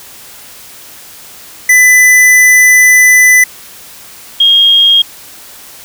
square / sine tone pair in turn, 2000 / 3248 Hz, B6 / G#7, +21 / -39 cents, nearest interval minor sixth, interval 840 cents, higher second, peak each -3 dBFS, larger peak neither, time 1.69-3.44 / 4.4-5.02 s, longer first, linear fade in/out 5 ms, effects white hiss -33 dBFS RMS until 5.84 s

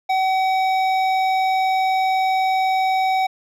triangle tone with hard clipping, 758 Hz, F#5, 42 cents sharp, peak -18 dBFS, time 0.09-3.27 s, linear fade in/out 10 ms, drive 15 dB, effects none

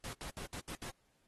pink noise bursts at uneven times, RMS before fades -45 dBFS, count 6, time 0.04-0.13 / 0.21-0.3 / 0.37-0.46 / 0.53-0.6 / 0.68-0.75 / 0.82-0.9 s, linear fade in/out 0 ms, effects pink hiss -75 dBFS RMS until 1.27 s + AAC 32 kbps

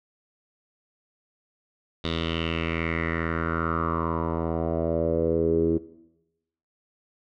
10% pulse tone with low-pass filter sweep, 82.41 Hz, E2, in tune, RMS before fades -26 dBFS, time 2.04-5.78 s, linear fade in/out 5 ms, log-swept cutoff 3700 to 360 Hz, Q 5.1, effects noise-tail reverb RT60 0.9 s tail -18 dB re dry

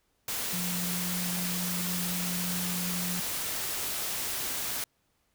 sine tone in noise, 178.4 Hz, F3, 37 cents sharp, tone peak -33 dBFS, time 0.53-3.2 s, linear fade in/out 2 ms, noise white, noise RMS -33 dBFS, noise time 0.28-4.84 s, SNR -3 dB, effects pink hiss -73 dBFS RMS until 5.34 s

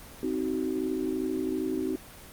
sine chord, C diminished, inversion none, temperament just, 261.6 / 314 / 376.7 Hz, C4 / Eb4 / Gb4, 0 / +16 / +31 cents, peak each -31 dBFS, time 0.23-1.96 s, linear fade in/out 2 ms, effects pink hiss -47 dBFS RMS until 2.32 s + Opus 24 kbps

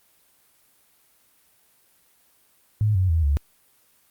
sine tone with pitch steps, 106.3 / 93.08 / 81.5 / 71.36 Hz, G#2 / F#2 / E2 / D2, +41 / +11 / -19 / -49 cents, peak -17 dBFS, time 2.81-3.37 s, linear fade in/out 0 ms, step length 140 ms, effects white hiss -61 dBFS RMS until 4.1 s + Opus 32 kbps

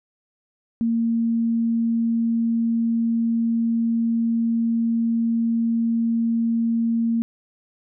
sine tone, 230 Hz, A#3, 23 cents flat, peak -18 dBFS, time 0.81-7.22 s, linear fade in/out 0 ms, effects none

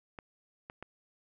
clicks, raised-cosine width 0.5 ms, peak -28 dBFS, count 3, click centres 0.188 / 0.699 / 0.826 s, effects none

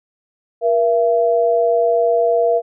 sine tone pair together, 475.9 / 673 Hz, A#4 / E5, +36 / +36 cents, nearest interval tritone, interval 600 cents, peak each -15 dBFS, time 0.61-2.62 s, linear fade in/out 50 ms, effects none

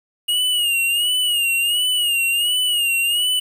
square tone with vibrato, 2864 Hz, F7, 43 cents sharp, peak -17 dBFS, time 0.28-3.4 s, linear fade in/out 10 ms, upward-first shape sine, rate 1.4 Hz, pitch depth 79 cents each way, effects 8-bit

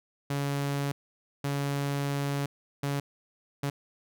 sawtooth tone bursts at uneven times, 141.2 Hz, C#3, 32 cents sharp, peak -24 dBFS, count 4, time 0.3-0.92 / 1.44-2.46 / 2.83-3 / 3.63-3.7 s, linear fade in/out 5 ms, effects none

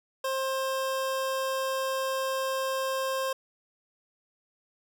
25% pulse tone, 530 Hz, C5, 22 cents sharp, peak -24 dBFS, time 0.24-3.33 s, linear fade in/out 5 ms, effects none

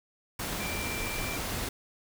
sine tone in noise, 2357 Hz, D7, 6 cents sharp, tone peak -37 dBFS, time 0.6-1.37 s, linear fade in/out 5 ms, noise pink, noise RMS -34 dBFS, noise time 0.39-1.69 s, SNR -6 dB, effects none

